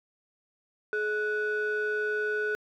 triangle ring-modulated tone, 527 Hz, C5, 12 cents sharp, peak -21 dBFS, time 0.93-2.55 s, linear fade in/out 0 ms, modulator 951 Hz, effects tanh soft clip ceiling -18 dBFS

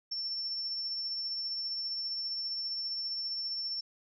sine tone with tremolo, 5410 Hz, E8, 44 cents sharp, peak -32 dBFS, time 0.11-3.81 s, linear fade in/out 10 ms, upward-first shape sine, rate 15 Hz, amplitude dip 25%, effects none

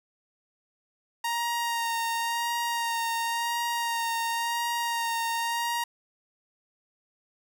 sawtooth tone with vibrato, 932.3 Hz, A#5, in tune, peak -23 dBFS, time 1.24-5.84 s, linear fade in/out 5 ms, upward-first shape sine, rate 0.94 Hz, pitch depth 20 cents each way, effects none

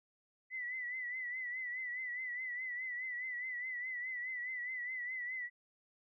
sine tone with vibrato, 1994 Hz, B6, 16 cents sharp, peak -38 dBFS, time 0.5-5.5 s, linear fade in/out 50 ms, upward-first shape triangle, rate 4.8 Hz, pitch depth 75 cents each way, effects none

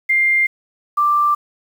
sine tone pair in turn, 2100 / 1178.6 Hz, C7 / D6, +6 / +6 cents, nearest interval minor seventh, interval 1000 cents, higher first, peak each -12 dBFS, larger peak neither, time 0.09-0.47 / 0.97-1.35 s, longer neither, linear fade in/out 10 ms, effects 7-bit

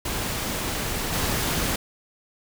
pink noise with level steps, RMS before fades -28 / -25 dBFS, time 0.05-1.76 s, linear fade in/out 5 ms, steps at 1.12 s, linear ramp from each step 20 ms, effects none

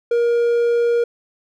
triangle tone, 472.4 Hz, A#4, 23 cents sharp, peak -12 dBFS, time 0.11-1.04 s, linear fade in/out 5 ms, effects none

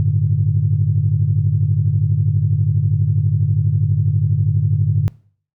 sine chord, G suspended second, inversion none, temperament just, 98 / 110.25 / 147 Hz, G2 / A2 / D3, 0 / +4 / +2 cents, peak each -17 dBFS, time 0-5.08 s, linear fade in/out 0 ms, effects noise-tail reverb RT60 0.5 s tail -23 dB re dry + tanh soft clip ceiling -4 dBFS

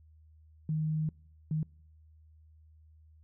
sine tone bursts at uneven times, 155.56 Hz, D#3, in tune, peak -28 dBFS, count 2, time 0.69-1.09 / 1.51-1.63 s, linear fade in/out 2 ms, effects noise-tail reverb RT60 0.7 s tail -26 dB re dry + added 78 Hz sine -56 dBFS peak until 3.23 s

